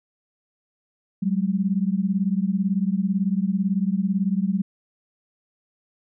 sine beating tone pair, 186.3 / 204.3 Hz, F#3 / G#3, +12 / -28 cents, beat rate 18 Hz, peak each -22 / -23 dBFS, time 1.22-4.62 s, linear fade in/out 10 ms, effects none

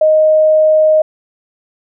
sine tone, 622.3 Hz, D#5, in tune, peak -6 dBFS, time 0.01-1.02 s, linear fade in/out 5 ms, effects none

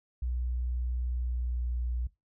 sine tone with pitch glide, 61.3 to 60.49 Hz, B1 to B1, -12 to -35 cents, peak -29 dBFS, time 0.22-2.07 s, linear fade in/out 5 ms, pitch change -23 cents, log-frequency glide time 1.13-1.72 s, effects noise-tail reverb RT60 0.2 s tail -19 dB re dry

